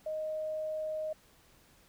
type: tone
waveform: sine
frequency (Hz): 622.3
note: D#5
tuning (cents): 0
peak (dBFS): -33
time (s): 0.06-1.13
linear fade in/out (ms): 5
effects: pink hiss -63 dBFS RMS until 1.88 s